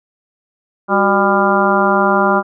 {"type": "harmonic tone with a mistuned harmonic", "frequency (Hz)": 199.3, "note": "G3", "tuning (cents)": 29, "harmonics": [1, 2, 3, 4, 5, 6, 7], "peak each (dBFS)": [-18, -18, -18, -18, -18, -18, -18], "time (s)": [0.88, 2.43], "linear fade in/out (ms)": 50, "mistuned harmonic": 2, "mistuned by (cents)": -110, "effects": []}